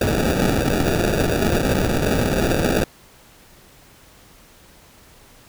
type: noise with sample-and-hold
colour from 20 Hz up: white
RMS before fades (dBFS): -19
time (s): 0.01-2.84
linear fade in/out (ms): 5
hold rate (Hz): 1050
effects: pink hiss -49 dBFS RMS until 5.48 s